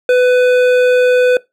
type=tone with hard clipping; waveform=sine; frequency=499.1 Hz; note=B4; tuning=18 cents sharp; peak=-9 dBFS; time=0.09-1.37 s; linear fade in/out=2 ms; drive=11 dB; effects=noise-tail reverb RT60 0.2 s tail -21 dB re dry